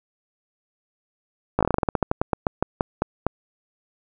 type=slowing click train; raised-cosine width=1 ms; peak=-5 dBFS; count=20; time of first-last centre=1.59-3.266 s; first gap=17 ms; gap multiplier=1.16; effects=none